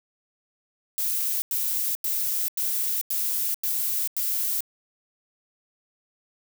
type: noise bursts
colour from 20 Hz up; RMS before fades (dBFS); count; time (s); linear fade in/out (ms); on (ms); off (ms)
violet; -26; 7; 0.98-4.606; 0; 440; 91
effects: none